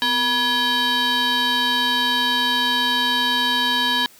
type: tone with frequency modulation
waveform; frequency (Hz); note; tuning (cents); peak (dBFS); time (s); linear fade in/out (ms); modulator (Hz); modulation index
sine; 2403; D7; +39; -14; 0.02-4.06; 0; 717; 2.6
effects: tanh soft clip ceiling -16 dBFS + white hiss -49 dBFS RMS until 4.19 s